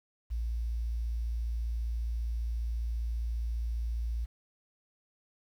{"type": "tone with quantisation", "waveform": "sine", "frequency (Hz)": 57.4, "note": "A#1", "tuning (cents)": -26, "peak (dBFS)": -30, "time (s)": [0.3, 4.26], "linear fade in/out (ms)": 20, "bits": 10, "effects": []}